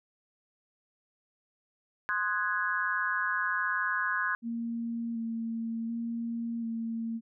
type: chord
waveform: sine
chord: Ab dominant seventh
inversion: first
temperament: equal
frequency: 1046.5 / 1244.5 / 1480 / 1661.2 Hz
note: C6 / Eb6 / Gb6 / Ab6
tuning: 0 / 0 / 0 / 0 cents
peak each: -34 / -37 / -32 / -31 dBFS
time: 2.09-4.35 s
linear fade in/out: 0 ms
type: tone with vibrato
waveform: sine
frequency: 230 Hz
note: A#3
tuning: 23 cents flat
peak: -31 dBFS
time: 4.42-7.21 s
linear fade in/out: 50 ms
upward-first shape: square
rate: 0.68 Hz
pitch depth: 16 cents each way
effects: none